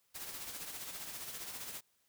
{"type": "noise with tremolo", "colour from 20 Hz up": "white", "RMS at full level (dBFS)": -43, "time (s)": [0.14, 1.81], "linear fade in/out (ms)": 20, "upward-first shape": "sine", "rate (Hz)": 15, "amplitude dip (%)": 45, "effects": ["white hiss -75 dBFS RMS until 2.08 s"]}